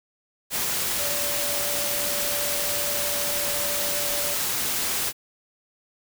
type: tone in noise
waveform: sine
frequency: 580 Hz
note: D5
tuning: 22 cents flat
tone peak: -33 dBFS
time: 0.96-4.37 s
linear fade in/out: 50 ms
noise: white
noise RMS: -26 dBFS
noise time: 0.5-5.13 s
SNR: -10 dB
effects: none